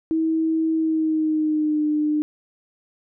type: tone with pitch glide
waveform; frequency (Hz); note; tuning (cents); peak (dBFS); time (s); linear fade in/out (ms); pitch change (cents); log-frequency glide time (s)
sine; 321.4 to 301.6; E4 to D4; -44 to +46; -18; 0.11-2.22; 0; -110; 0.74-1.85
effects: none